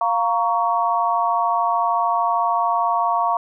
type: chord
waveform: sine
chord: Bb minor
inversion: second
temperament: just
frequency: 699.2 / 932.3 / 1118.8 Hz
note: F5 / Bb5 / Db6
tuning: +2 / 0 / +16 cents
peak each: -21 dBFS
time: 0.01-3.37 s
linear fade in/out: 2 ms
effects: none